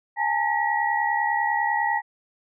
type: tone cluster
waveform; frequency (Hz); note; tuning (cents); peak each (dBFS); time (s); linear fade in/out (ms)
sine; 828 / 898 / 1918; G#5 / A5 / A#6; -5 / +35 / +49; -25; 0.16-2.02; 50
effects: none